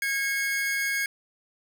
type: tone pair together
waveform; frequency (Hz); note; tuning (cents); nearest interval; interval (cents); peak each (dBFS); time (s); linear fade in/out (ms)
45% pulse; 1634 / 2181; G#6 / C#7; -29 / -29; perfect fourth; 500; -28 / -28; 0.02-1.06; 2
effects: none